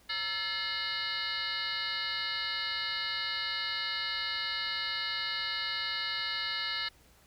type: tone with frequency modulation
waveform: sine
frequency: 2928 Hz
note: F#7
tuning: 19 cents flat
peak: -31 dBFS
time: 0.09-6.89 s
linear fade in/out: 10 ms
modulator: 399 Hz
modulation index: 3.9
effects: added 60 Hz sine -65 dBFS peak until 7.26 s + pink hiss -62 dBFS RMS until 7.26 s